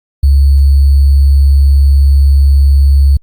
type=tone with sample-and-hold; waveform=sine; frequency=69.4 Hz; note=C#2; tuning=3 cents sharp; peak=-3 dBFS; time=0.23-3.17 s; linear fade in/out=5 ms; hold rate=4410 Hz; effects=Opus 48 kbps